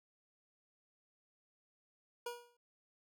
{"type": "tone with exponential decay", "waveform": "25% pulse", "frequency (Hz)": 479.9, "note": "B4", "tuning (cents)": -50, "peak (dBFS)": -34, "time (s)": [2.26, 2.57], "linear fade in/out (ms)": 5, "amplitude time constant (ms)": 67, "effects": []}